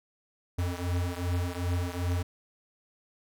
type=beating tone pair; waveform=square; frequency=87.4 / 90 Hz; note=F2 / F#2; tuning=+2 / -47 cents; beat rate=2.6 Hz; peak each=-31 / -33 dBFS; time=0.58-2.23 s; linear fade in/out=10 ms; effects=none